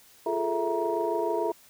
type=tone cluster; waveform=sine; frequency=345.9 / 417.8 / 444.5 / 659 / 944 Hz; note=F4 / G#4 / A4 / E5 / A#5; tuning=-17 / +10 / +18 / -1 / +22 cents; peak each=-31 dBFS; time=0.26-1.52 s; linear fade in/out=5 ms; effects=tanh soft clip ceiling -14 dBFS + white hiss -56 dBFS RMS until 1.69 s